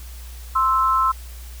sine tone pair together, 1046.5 / 1316 Hz, C6 / E6, 0 / -3 cents, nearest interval major third, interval 397 cents, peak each -18 dBFS, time 0.55-1.12 s, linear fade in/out 10 ms, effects added 60 Hz sine -34 dBFS peak until 1.6 s + white hiss -45 dBFS RMS until 1.6 s

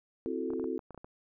sine chord, F# half-diminished seventh, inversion second, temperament equal, 261.6 / 329.6 / 370 / 440 Hz, C4 / E4 / F#4 / A4, 0 / 0 / 0 / 0 cents, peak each -37 dBFS, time 0.26-0.78 s, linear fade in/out 0 ms
clicks, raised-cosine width 1 ms, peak -32 dBFS, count 9, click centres 0.504 / 0.535 / 0.597 / 0.642 / 0.792 / 0.907 / 0.946 / 0.977 / 1.045 s
effects none

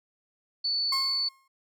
sine tone, 4473 Hz, C#8, 15 cents sharp, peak -25 dBFS, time 0.64-1.29 s, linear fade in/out 10 ms
35% pulse tone with exponential decay, 1075 Hz, C6, 47 cents sharp, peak -26 dBFS, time 0.92-1.48 s, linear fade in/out 5 ms, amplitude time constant 120 ms
effects none

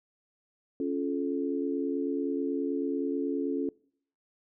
sine chord, Db augmented, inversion none, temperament just, 277.2 / 346.5 / 433.1 Hz, Db4 / F4 / A4, 0 / -14 / -27 cents, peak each -30 / -34 / -34 dBFS, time 0.8-3.69 s, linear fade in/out 2 ms, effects noise-tail reverb RT60 0.6 s tail -24 dB re dry

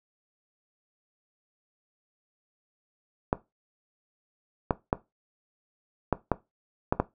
clicks, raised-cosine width 1 ms, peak -8 dBFS, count 7, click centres 3.329 / 4.708 / 4.929 / 6.127 / 6.317 / 6.925 / 7 s, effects noise-tail reverb RT60 0.2 s tail -17 dB re dry

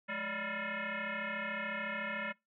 sine tone with frequency modulation, 179.6 Hz, F3, 49 cents sharp, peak -35 dBFS, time 0.08-2.33 s, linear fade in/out 20 ms, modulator 393 Hz, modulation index 5.8, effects noise-tail reverb RT60 0.2 s tail -23 dB re dry

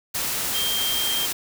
sine tone in noise, 3179 Hz, G7, 24 cents sharp, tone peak -24 dBFS, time 0.54-1.26 s, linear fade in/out 10 ms, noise white, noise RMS -26 dBFS, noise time 0.14-1.33 s, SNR -1 dB, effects none

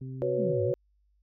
harmonic tone, 130.81 Hz, C3, in tune, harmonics 1 / 2 / 3, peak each -36 / -43 / -50 dBFS, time 0.01-0.54 s, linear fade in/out 5 ms
sine chord, F# suspended fourth, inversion none, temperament equal, 370 / 493.9 / 554.4 Hz, F#4 / B4 / C#5, 0 / 0 / 0 cents, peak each -30 dBFS, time 0.22-0.74 s, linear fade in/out 0 ms
sine exponential two-way sweep, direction down then up, 250 to 100 to 149 Hz, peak -30 dBFS, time 0.37-0.73 s, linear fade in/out 20 ms, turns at 0.63 s
effects added 50 Hz sine -65 dBFS peak until 1.22 s

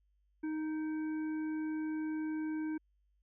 harmonic tone with a mistuned harmonic, 311.1 Hz, D#4, in tune, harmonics 1 / 3 / 5 / 7, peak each -34 / -53 / -51 / -58 dBFS, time 0.43-2.78 s, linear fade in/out 10 ms, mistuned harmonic 7, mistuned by +70 cents, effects added 50 Hz sine -70 dBFS peak until 3.22 s

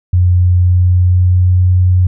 sine tone with pitch glide, 89.6 to 91.06 Hz, F2 to F#2, +45 to -27 cents, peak -6 dBFS, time 0.13-2.07 s, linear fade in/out 5 ms, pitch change +28 cents, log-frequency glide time 0.5-1.68 s, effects none

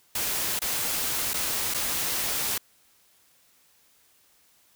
white noise with dropouts, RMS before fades -28 dBFS, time 0.15-2.58 s, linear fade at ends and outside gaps 5 ms, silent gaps 0.592-0.617 / 1.335-1.34 / 1.74-1.744 s, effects white hiss -62 dBFS RMS until 4.75 s

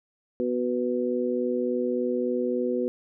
harmonic tone, 123.47 Hz, B2, in tune, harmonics 2 / 3 / 4, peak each -28 / -28 / -28 dBFS, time 0.4-2.88 s, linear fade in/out 0 ms, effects none

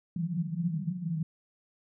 pink band-pass noise, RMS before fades -32 dBFS, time 0.16-1.23 s, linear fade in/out 5 ms, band 160 to 180 Hz, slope 96 dB/octave, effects none

